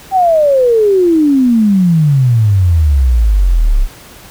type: exponential sweep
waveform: sine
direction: down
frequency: 784 to 31.82 Hz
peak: -6 dBFS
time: 0.11-3.88 s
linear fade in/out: 50 ms
effects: pink hiss -36 dBFS RMS until 4.3 s